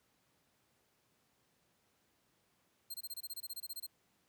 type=tone bursts; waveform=10% pulse; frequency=4186 Hz; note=C8; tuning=in tune; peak=-34 dBFS; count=15; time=2.9-3.867 s; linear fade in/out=10 ms; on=43 ms; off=23 ms; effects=pink hiss -75 dBFS RMS until 4.28 s + high-pass 100 Hz 12 dB/octave